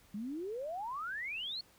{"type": "exponential sweep", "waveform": "sine", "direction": "up", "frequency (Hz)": [196, 4446], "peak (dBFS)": -37, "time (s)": [0.14, 1.61], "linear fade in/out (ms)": 5, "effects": ["pink hiss -64 dBFS RMS until 1.78 s"]}